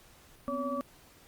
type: tone cluster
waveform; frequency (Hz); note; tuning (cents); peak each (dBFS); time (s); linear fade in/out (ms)
sine; 249.2 / 265.1 / 564 / 1149; B3 / C4 / C#5 / D6; +16 / +23 / +30 / -38; -37 / -38 / -35 / -36; 0.48-0.81; 0
effects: pink hiss -58 dBFS RMS until 1.27 s + Opus 48 kbps